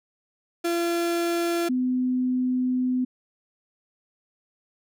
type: tone pair in turn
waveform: 35% pulse / sine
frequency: 341.3 / 253.2 Hz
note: F4 / B3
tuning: -40 / +43 cents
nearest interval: perfect fourth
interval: 517 cents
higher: first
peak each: -21 dBFS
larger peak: neither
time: 0.64-1.69 / 1.69-3.05 s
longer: second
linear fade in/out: 10 ms
effects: none